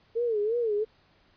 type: tone with vibrato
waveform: sine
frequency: 445.4 Hz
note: A4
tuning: 21 cents sharp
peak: -24 dBFS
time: 0.15-0.85 s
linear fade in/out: 20 ms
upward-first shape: sine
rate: 2.9 Hz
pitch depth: 140 cents each way
effects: pink hiss -63 dBFS RMS until 1.36 s + resampled to 11025 Hz